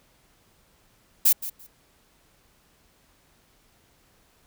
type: noise with echo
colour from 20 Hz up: violet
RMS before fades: -17 dBFS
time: 1.25-1.33 s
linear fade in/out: 10 ms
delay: 170 ms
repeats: 2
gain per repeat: -15 dB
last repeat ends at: 1.67 s
effects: pink hiss -62 dBFS RMS until 4.46 s